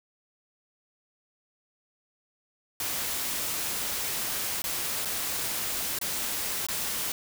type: noise with dropouts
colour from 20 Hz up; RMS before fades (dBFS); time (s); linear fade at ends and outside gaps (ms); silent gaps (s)
white; -31; 2.8-7.12; 2; 4.62-4.64 / 5.05-5.055 / 5.988-6.013 / 6.667-6.685
effects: none